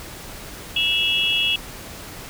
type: tone cluster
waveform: sine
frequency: 2648 / 2883 / 3340 Hz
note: E7 / F#7 / G#7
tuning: +7 / -46 / +9 cents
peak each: -22 dBFS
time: 0.76-1.56 s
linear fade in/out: 5 ms
effects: pink hiss -37 dBFS RMS until 2.29 s